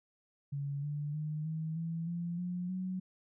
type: tone with pitch steps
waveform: sine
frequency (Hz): 141.4 / 146.98 / 152.78 / 158.81 / 165.07 / 171.59 / 178.36 / 185.4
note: C#3 / D3 / D#3 / D#3 / E3 / F3 / F3 / F#3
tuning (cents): +35 / +2 / -31 / +36 / +3 / -30 / +37 / +4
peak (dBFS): -34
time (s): 0.52-3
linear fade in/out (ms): 10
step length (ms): 310
effects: none